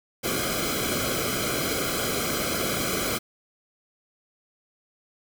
pink noise with comb filter, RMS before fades -27 dBFS, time 0.23-3.19 s, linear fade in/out 20 ms, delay 1.1 ms, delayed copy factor -0.9, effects none

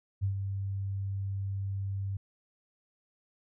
sine tone with ADSR envelope, 98 Hz, G2, in tune, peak -25 dBFS, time 0.21-2.17 s, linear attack 28 ms, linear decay 100 ms, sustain -6 dB, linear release 5 ms, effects none

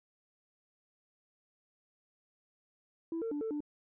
sine tone with pitch steps, 330.2 / 454.1 / 292.6 / 444.7 / 295.7 Hz, E4 / A#4 / D4 / A4 / D4, +3 / -45 / -6 / +18 / +12 cents, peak -32 dBFS, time 3.12-3.605 s, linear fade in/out 2 ms, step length 97 ms, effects tanh soft clip ceiling -31 dBFS

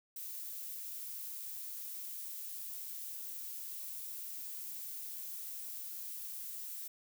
violet noise, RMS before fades -44 dBFS, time 0.16-6.88 s, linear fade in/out 5 ms, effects none

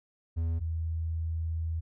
triangle / sine tone pair in turn, 82.4 / 81.5 Hz, E2 / E2, 0 / -19 cents, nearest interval unison, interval 19 cents, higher first, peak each -25 / -29 dBFS, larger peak first, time 0.36-0.6 / 0.6-1.81 s, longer second, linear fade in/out 20 ms, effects none

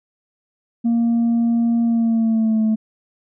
sine tone with pitch glide, 233.1 to 218.7 Hz, A#3 to A3, 0 to -10 cents, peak -12 dBFS, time 0.84-2.76 s, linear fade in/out 20 ms, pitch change -110 cents, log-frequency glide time 1.83-2.62 s, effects tanh soft clip ceiling -13 dBFS

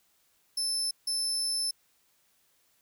30% pulse tone bursts at uneven times, 5274 Hz, E8, in tune, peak -24 dBFS, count 2, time 0.57-0.91 / 1.07-1.71 s, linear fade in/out 5 ms, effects white hiss -69 dBFS RMS until 2.81 s

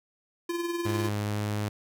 square tone with tremolo, 343.1 Hz, F4, 31 cents flat, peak -27 dBFS, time 0.49-1.09 s, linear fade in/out 5 ms, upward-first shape triangle, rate 20 Hz, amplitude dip 60%
sawtooth tone with pitch glide, 103.83 to 104.67 Hz, G#2 to G#2, 0 to +14 cents, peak -24 dBFS, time 0.85-1.69 s, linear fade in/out 10 ms, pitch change +14 cents, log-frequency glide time 1.2-1.41 s
effects none

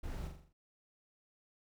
brown noise with echo, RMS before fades -42 dBFS, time 0.03-0.28 s, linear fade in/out 10 ms, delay 42 ms, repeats 6, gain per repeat -5 dB, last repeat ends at 0.532 s, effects none

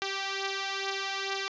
5% pulse beating tone pair, 390 / 392.3 Hz, G4 / G4, -9 / +1 cents, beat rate 2.3 Hz, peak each -21 / -25 dBFS, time 0.02-1.48 s, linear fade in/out 0 ms, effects resampled to 16000 Hz

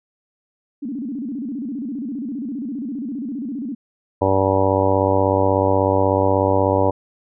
sine tone with vibrato, 256.5 Hz, C4, 34 cents flat, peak -24 dBFS, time 0.82-3.75 s, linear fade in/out 10 ms, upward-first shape square, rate 15 Hz, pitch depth 190 cents each way
harmonic tone, 96.4 Hz, G2, 28 cents flat, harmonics 1 / 2 / 3 / 4 / 5 / 6 / 7 / 8 / 9 / 10, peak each -22 / -31 / -23 / -25 / -21 / -20 / -30 / -27 / -25 / -24 dBFS, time 4.21-6.91 s, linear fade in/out 10 ms
effects none

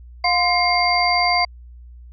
sine tone cluster, 710 / 1035 / 2131 / 4694 Hz, F5 / C6 / C7 / D8, +28 / -19 / +31 / -2 cents, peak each -19 / -23 / -20 / -21 dBFS, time 0.24-1.45 s, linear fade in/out 5 ms, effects added 60 Hz sine -38 dBFS peak until 2.12 s

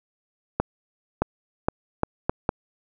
accelerating click train, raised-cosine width 1 ms, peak -6 dBFS, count 6, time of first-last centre 0.6-2.491 s, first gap 620 ms, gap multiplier 0.75, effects none

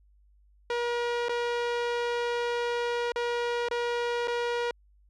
sawtooth tone with dropouts, 477.7 Hz, A#4, 42 cents sharp, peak -23 dBFS, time 0.7-4.71 s, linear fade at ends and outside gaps 2 ms, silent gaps 1.285-1.293 / 3.12-3.159 / 3.686-3.711 / 4.274-4.28 s, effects added 50 Hz sine -58 dBFS peak until 5.09 s + low-pass 4000 Hz 12 dB/octave

